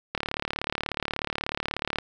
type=click train; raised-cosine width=0.3 ms; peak=-11 dBFS; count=68; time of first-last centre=0.15-1.986 s; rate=36.5 Hz; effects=none